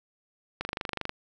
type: click train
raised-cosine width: 0.3 ms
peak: -15 dBFS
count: 13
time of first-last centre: 0.61-1.094 s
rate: 24.8 Hz
effects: none